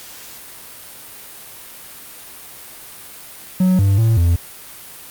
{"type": "tone with pitch steps", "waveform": "triangle", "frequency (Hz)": [184.8, 98.4, 112.7, 85.4], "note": ["F#3", "G2", "A2", "F2"], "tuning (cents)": [-2, 7, 42, -38], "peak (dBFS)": -9, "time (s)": [3.6, 4.36], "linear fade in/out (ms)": 5, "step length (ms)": 190, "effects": ["white hiss -37 dBFS RMS until 5.1 s", "Opus 48 kbps"]}